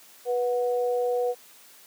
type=tone pair together; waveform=sine; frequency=489.6 / 733.6 Hz; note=B4 / F#5; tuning=-15 / -15 cents; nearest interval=perfect fifth; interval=700 cents; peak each=-23 / -31 dBFS; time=0.25-1.35 s; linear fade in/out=50 ms; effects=white hiss -52 dBFS RMS until 1.86 s + high-pass 200 Hz 12 dB/octave